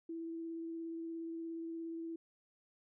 sine tone with vibrato, 330 Hz, E4, 2 cents sharp, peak -40 dBFS, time 0.09-2.16 s, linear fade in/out 5 ms, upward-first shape sine, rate 17 Hz, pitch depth 11 cents each way, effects none

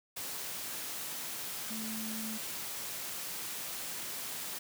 sine tone in noise, 220 Hz, A3, in tune, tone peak -39 dBFS, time 1.7-2.38 s, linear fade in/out 10 ms, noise white, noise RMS -40 dBFS, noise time 0.16-4.59 s, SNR -2 dB, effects high-pass 100 Hz 12 dB/octave

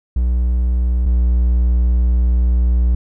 triangle tone pair in turn, 60.9 / 60.37 Hz, B1 / B1, -24 / -39 cents, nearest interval unison, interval 15 cents, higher first, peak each -11 / -9 dBFS, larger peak second, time 0.16-1.06 / 1.06-2.95 s, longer second, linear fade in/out 5 ms, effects none

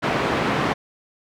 pink band-pass noise, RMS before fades -22 dBFS, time 0.02-0.74 s, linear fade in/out 20 ms, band 160 to 2200 Hz, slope 12 dB/octave, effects none

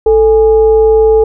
sine tone with frequency modulation, 440 Hz, A4, in tune, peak -4 dBFS, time 0.06-1.24 s, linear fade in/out 5 ms, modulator 386 Hz, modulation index 0.39, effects none

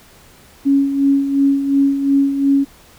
sine tone with tremolo, 277.2 Hz, C#4, in tune, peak -9 dBFS, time 0.65-2.65 s, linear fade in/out 20 ms, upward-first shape sine, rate 2.8 Hz, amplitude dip 60%, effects pink hiss -46 dBFS RMS until 2.98 s

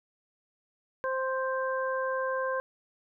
harmonic tone, 524 Hz, C5, 2 cents sharp, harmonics 1 / 2 / 3, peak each -30 / -33 / -35 dBFS, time 1.04-2.6 s, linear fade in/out 0 ms, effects none

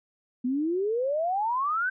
sine exponential sweep, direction up, 241.8 to 1563 Hz, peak -24 dBFS, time 0.44-1.9 s, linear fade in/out 10 ms, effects none

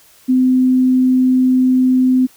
sine tone, 256.2 Hz, C4, 36 cents flat, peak -9 dBFS, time 0.28-2.27 s, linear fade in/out 20 ms, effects white hiss -48 dBFS RMS until 2.36 s

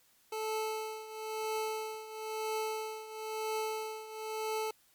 25% pulse tone with tremolo, 436.5 Hz, A4, 14 cents flat, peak -28 dBFS, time 0.32-4.71 s, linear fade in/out 5 ms, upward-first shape triangle, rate 1 Hz, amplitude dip 80%, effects white hiss -67 dBFS RMS until 4.94 s + MP3 96 kbps

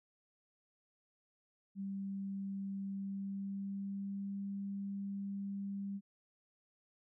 sine tone with pitch glide, 196 to 198.39 Hz, G3 to G3, 0 to +21 cents, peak -38 dBFS, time 1.75-6.01 s, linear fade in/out 50 ms, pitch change +21 cents, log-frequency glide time 2.93-4.4 s, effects none

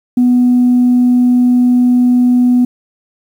sine tone, 246.9 Hz, B3, in tune, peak -5 dBFS, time 0.17-2.65 s, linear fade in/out 5 ms, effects tanh soft clip ceiling -3 dBFS + 7-bit

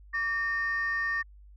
sine tone pair together, 1152 / 1828.7 Hz, D6 / A#6, -34 / -34 cents, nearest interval minor sixth, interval 800 cents, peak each -34 / -26 dBFS, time 0.13-1.23 s, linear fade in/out 20 ms, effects tanh soft clip ceiling -23 dBFS + added 50 Hz sine -49 dBFS peak until 1.56 s

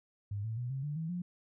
sine tone with pitch steps, 101.8 / 111.66 / 122.47 / 134.33 / 147.33 / 161.6 / 177.24 Hz, G#2 / A2 / B2 / C3 / D3 / E3 / F3, -34 / +26 / -14 / +46 / +6 / -34 / +26 cents, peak -34 dBFS, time 0.31-1.22 s, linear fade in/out 5 ms, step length 130 ms, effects none

